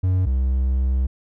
triangle tone pair in turn, 92.5 / 64.86 Hz, F#2 / C2, 0 / -15 cents, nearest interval tritone, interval 615 cents, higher first, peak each -14 / -15 dBFS, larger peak first, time 0.03-0.26 / 0.26-1.07 s, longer second, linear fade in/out 10 ms, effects none

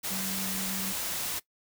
sine tone in noise, 191.3 Hz, G3, 42 cents flat, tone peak -36 dBFS, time 0.1-0.93 s, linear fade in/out 20 ms, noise white, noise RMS -33 dBFS, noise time 0.03-1.4 s, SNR -6 dB, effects noise-tail reverb RT60 0.1 s tail -19 dB re dry

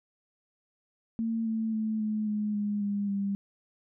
sine tone with pitch steps, 226.5 / 222.4 / 218.3 / 214.3 / 210.4 / 206.5 / 202.7 / 199.01 Hz, A#3 / A3 / A3 / A3 / G#3 / G#3 / G#3 / G3, -50 / +19 / -13 / -45 / +23 / -10 / -42 / +26 cents, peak -27 dBFS, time 1.19-3.35 s, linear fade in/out 0 ms, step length 270 ms, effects none

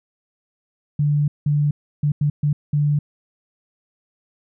sine tone bursts at uneven times, 146.83 Hz, D3, in tune, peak -15 dBFS, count 6, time 0.99-1.28 / 1.46-1.71 / 2.03-2.12 / 2.21-2.3 / 2.43-2.53 / 2.73-2.99 s, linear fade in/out 5 ms, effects none

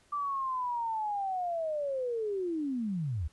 sine linear sweep, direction down, 1176 to 67.4 Hz, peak -30 dBFS, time 0.12-3.28 s, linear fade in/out 10 ms, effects pink hiss -65 dBFS RMS until 3.32 s + resampled to 24000 Hz

